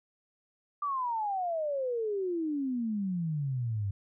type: exponential sweep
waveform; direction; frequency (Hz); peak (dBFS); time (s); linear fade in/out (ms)
sine; down; 1189 to 96.3; -29; 0.82-3.91; 5
effects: none